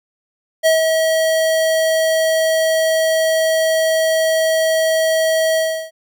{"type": "tone with ADSR envelope", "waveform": "square", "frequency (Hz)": 642, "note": "E5", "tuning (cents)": -46, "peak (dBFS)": -10, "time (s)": [0.63, 5.91], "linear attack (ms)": 31, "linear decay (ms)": 140, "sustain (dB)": -4, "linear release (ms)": 340, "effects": []}